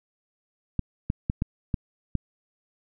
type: clicks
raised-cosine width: 5 ms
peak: -12 dBFS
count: 6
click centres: 0.793 / 1.101 / 1.299 / 1.421 / 1.742 / 2.153 s
effects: none